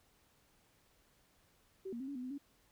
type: tone with pitch steps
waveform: sine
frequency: 382.1 / 235.3 / 265.7 / 282.5 / 249.7 / 254.8 / 282.1 Hz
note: G4 / A#3 / C4 / C#4 / B3 / C4 / C#4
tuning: -44 / +16 / +27 / +33 / +19 / -46 / +30 cents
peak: -40 dBFS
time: 1.85-2.382 s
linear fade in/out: 10 ms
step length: 76 ms
effects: pink hiss -71 dBFS RMS until 2.71 s